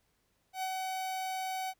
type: tone with ADSR envelope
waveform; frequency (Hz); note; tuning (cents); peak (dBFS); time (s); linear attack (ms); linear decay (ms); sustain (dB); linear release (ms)
45% pulse; 754; F#5; +32; -32; 0.53-1.74; 95; 55; -2; 50
effects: pink hiss -75 dBFS RMS until 1.79 s